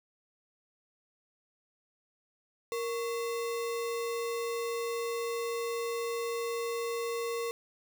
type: tone with sample-and-hold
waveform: sine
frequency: 466.2 Hz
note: A#4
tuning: in tune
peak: -31 dBFS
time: 2.72-7.51 s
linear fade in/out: 0 ms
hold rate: 1575 Hz
effects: none